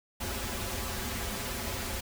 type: noise with comb filter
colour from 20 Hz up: pink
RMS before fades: -35 dBFS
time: 0.2-2.01 s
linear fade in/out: 10 ms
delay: 6.5 ms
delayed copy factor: -0.9
effects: none